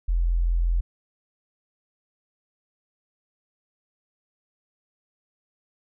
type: tone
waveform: sine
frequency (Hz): 42.73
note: F1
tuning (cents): -37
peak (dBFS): -19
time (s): 0.08-0.81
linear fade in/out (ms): 10
effects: none